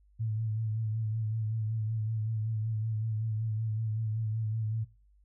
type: tone with vibrato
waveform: sine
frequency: 110 Hz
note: A2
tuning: in tune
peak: -29 dBFS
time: 0.19-4.85 s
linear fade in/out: 20 ms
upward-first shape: sine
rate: 5.3 Hz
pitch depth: 40 cents each way
effects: noise-tail reverb RT60 0.3 s tail -18 dB re dry + added 50 Hz sine -60 dBFS peak until 5.24 s